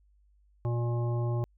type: harmonic tone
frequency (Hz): 119.1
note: A#2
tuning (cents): +38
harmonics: 1 / 3 / 5 / 7 / 9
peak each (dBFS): -27 / -37 / -41 / -44 / -46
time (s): 0.65-1.44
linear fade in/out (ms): 0
effects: added 50 Hz sine -61 dBFS peak until 1.57 s